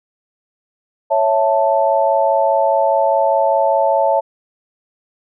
sine chord, A major, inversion first, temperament equal, 554.4 / 659.3 / 880 Hz, C#5 / E5 / A5, 0 / 0 / 0 cents, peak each -16 dBFS, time 1.1-4.21 s, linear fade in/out 20 ms, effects none

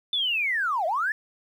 triangle linear two-way sweep, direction down then up, 3555 to 610 to 1787 Hz, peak -19 dBFS, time 0.13-1.12 s, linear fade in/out 2 ms, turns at 0.86 s, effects tanh soft clip ceiling -21 dBFS + 10-bit

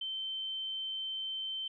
sine tone, 3098 Hz, G7, 21 cents flat, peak -35 dBFS, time 0.01-1.68 s, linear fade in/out 5 ms, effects none

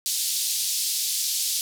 pink band-pass noise, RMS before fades -26 dBFS, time 0.06-1.61 s, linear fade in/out 0 ms, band 3900 to 14000 Hz, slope 24 dB/octave, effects none

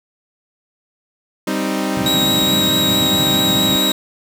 sawtooth chord, C minor, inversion second, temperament equal, 196 / 261.6 / 311.1 Hz, G3 / C4 / Eb4, 0 / 0 / 0 cents, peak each -18 / -19 / -18 dBFS, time 1.47-3.92 s, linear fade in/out 5 ms
pink band-pass noise, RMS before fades -25 dBFS, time 1.97-3.76 s, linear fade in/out 0 ms, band 110 to 240 Hz, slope 24 dB/octave
40% pulse tone with vibrato, 3823 Hz, A#7, 43 cents sharp, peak -14 dBFS, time 2.06-3.92 s, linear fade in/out 2 ms, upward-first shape triangle, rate 4.6 Hz, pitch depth 10 cents each way
effects none

